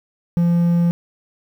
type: tone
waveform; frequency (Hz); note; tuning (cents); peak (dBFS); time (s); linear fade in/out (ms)
triangle; 171.7; F3; -29; -11; 0.37-0.91; 0
effects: 8-bit

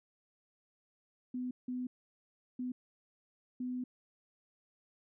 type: tone bursts at uneven times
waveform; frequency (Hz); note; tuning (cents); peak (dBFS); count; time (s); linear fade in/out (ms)
sine; 250.8; B3; +27; -35; 4; 1.34-1.51 / 1.68-1.87 / 2.59-2.72 / 3.6-3.84; 5
effects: none

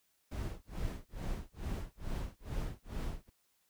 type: noise with tremolo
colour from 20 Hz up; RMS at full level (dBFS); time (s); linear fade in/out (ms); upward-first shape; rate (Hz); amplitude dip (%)
brown; -36; 0.31-3.3; 10; sine; 2.3; 100
effects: white hiss -75 dBFS RMS until 3.69 s

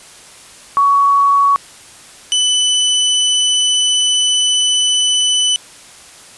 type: tone pair in turn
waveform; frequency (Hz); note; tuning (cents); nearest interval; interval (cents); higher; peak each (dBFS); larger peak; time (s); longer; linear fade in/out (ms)
sine / sawtooth; 1122 / 2995; C#6 / F#7; +21 / +20; octave + perfect fourth; 1699; second; -8; neither; 0.77-1.56 / 2.32-5.56; second; 0
effects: white hiss -39 dBFS RMS until 6.37 s + resampled to 24000 Hz

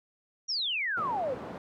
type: exponential sweep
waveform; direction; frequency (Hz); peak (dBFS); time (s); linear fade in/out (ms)
sine; down; 5820 to 477.5; -28; 0.48-1.35; 20
type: band-pass noise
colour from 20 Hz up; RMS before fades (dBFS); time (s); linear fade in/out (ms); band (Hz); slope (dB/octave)
white; -41; 0.97-1.58; 2; 110 to 710; 12
effects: none

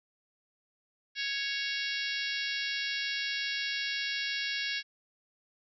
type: harmonic tone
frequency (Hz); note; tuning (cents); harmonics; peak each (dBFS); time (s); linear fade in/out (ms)
554.4; C#5; 0; 3 / 4 / 5 / 6 / 7 / 8 / 9 / 10; -37 / -38 / -39 / -40 / -40 / -41 / -42 / -42; 1.15-4.83; 50
effects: none

